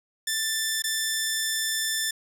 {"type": "tone with dropouts", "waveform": "10% pulse", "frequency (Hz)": 1769, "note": "A6", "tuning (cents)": 9, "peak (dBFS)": -16, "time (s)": [0.27, 2.11], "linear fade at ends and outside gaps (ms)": 5, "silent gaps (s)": [0.822, 0.839], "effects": []}